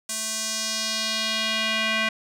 square tone with band-pass filter sweep, 220 Hz, A3, in tune, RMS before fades -26 dBFS, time 0.09-2.09 s, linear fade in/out 5 ms, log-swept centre 8100 to 2300 Hz, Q 1.7, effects none

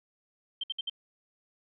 sine tone bursts, 3136 Hz, G7, in tune, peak -30 dBFS, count 4, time 0.61-0.897 s, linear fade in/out 5 ms, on 26 ms, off 61 ms, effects none

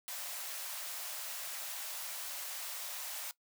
white high-pass noise, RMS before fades -42 dBFS, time 0.08-3.31 s, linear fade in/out 0 ms, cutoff 530 Hz, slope 96 dB/octave, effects noise-tail reverb RT60 0.1 s tail -19 dB re dry

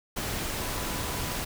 sine tone in noise, 991 Hz, B5, 6 cents sharp, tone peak -43 dBFS, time 0.61-1.38 s, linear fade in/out 10 ms, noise pink, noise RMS -32 dBFS, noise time 0.16-1.45 s, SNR -14 dB, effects none

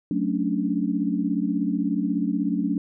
sine chord, D major seventh, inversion first, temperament equal, 185 / 220 / 277.2 / 293.7 Hz, F#3 / A3 / C#4 / D4, 0 / 0 / 0 / 0 cents, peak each -27 dBFS, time 0.11-2.78 s, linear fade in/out 2 ms, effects none

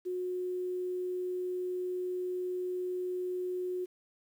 sine tone with quantisation, 363.7 Hz, F#4, 30 cents flat, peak -32 dBFS, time 0.05-3.86 s, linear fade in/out 20 ms, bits 10, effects none

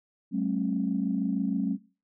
sine tone cluster, 189 / 215.4 / 270.4 Hz, F#3 / A3 / C#4, +37 / -37 / -43 cents, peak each -29 dBFS, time 0.31-1.78 s, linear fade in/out 50 ms, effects noise-tail reverb RT60 0.4 s tail -23 dB re dry + tanh soft clip ceiling -15 dBFS

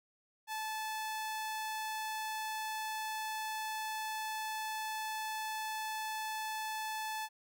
sawtooth tone, 870 Hz, A5, 20 cents flat, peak -33 dBFS, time 0.47-7.29 s, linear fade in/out 50 ms, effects none

